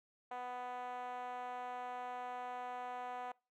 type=tone with band-pass filter; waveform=5% pulse; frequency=248.2 Hz; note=B3; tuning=9 cents sharp; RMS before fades=-44 dBFS; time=0.31-3.32 s; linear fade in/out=5 ms; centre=750 Hz; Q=3; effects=noise-tail reverb RT60 0.3 s tail -24 dB re dry